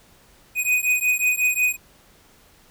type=beating tone pair; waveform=square; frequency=2489 / 2494.5 Hz; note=D#7 / D#7; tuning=0 / +4 cents; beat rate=5.5 Hz; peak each=-22 dBFS; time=0.55-1.77 s; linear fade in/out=50 ms; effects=pink hiss -54 dBFS RMS until 2.7 s